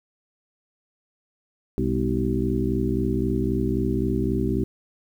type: harmonic tone with a mistuned harmonic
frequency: 63.8 Hz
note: C2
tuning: 43 cents flat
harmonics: 1 / 2 / 3 / 4 / 5 / 6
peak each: -28 / -28 / -28 / -28 / -28 / -28 dBFS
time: 1.78-4.64 s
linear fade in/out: 0 ms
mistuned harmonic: 3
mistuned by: +110 cents
effects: 9-bit